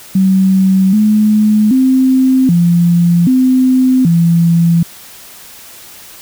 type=tone with pitch steps; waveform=sine; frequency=190.2 / 213 / 260.8 / 172.3 / 257.5 / 168.6 Hz; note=F#3 / G#3 / C4 / F3 / C4 / E3; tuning=+48 / +44 / -5 / -23 / -28 / +39 cents; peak=-6 dBFS; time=0.15-4.83 s; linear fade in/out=5 ms; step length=780 ms; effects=white hiss -35 dBFS RMS until 6.21 s